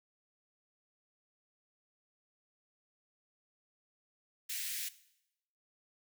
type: high-pass noise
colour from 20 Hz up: white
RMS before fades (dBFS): -39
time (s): 4.49-4.89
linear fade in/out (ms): 10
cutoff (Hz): 1700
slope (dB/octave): 48
effects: noise-tail reverb RT60 0.8 s tail -17 dB re dry